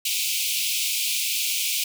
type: high-pass noise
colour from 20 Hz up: pink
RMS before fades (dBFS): -25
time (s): 0.05-1.84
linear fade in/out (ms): 5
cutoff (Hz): 2300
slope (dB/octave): 96
effects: none